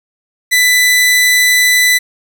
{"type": "tone", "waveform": "sawtooth", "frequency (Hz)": 1992, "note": "B6", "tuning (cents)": 14, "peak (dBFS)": -4, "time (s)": [0.51, 1.99], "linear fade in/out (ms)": 20, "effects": []}